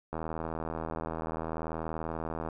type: click train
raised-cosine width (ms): 1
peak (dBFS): -21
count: 191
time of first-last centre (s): 0.13-2.487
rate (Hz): 80.6
effects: none